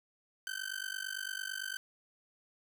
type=tone with amplitude modulation; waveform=sawtooth; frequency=1541 Hz; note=G6; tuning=30 cents flat; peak=-30 dBFS; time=0.47-1.77 s; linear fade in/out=0 ms; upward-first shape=sine; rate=48.9 Hz; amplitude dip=95%; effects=none